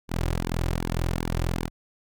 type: tone with flanger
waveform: sawtooth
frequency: 42.22 Hz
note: E1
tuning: 42 cents sharp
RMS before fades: -27 dBFS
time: 0.08-1.7 s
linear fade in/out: 50 ms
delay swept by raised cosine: 1.5 to 4.6 ms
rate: 2.6 Hz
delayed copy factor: -0.8
effects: none